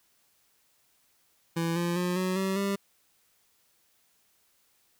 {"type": "tone with pitch steps", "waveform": "25% pulse", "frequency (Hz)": [166.7, 172.58, 178.66, 184.97, 191.49, 198.24], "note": ["E3", "F3", "F3", "F#3", "G3", "G3"], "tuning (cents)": [20, -20, 40, 0, -40, 20], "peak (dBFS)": -23, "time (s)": [1.56, 2.76], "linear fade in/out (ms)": 10, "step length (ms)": 200, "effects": ["white hiss -68 dBFS RMS until 4.99 s"]}